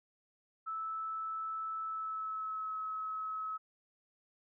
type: tone with pitch glide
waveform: sine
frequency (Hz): 1311 to 1287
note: E6 to E6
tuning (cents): -10 to -42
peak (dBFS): -36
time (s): 0.66-3.58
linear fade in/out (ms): 20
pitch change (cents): -32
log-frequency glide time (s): 1.84-2.76
effects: none